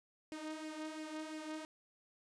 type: tone with flanger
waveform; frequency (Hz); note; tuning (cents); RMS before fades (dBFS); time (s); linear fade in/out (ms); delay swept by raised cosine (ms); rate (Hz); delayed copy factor
sawtooth; 311.1; D#4; 0; -45; 0.32-1.65; 0; 0.38 to 3.28; 2.9; +0.55
effects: resampled to 22050 Hz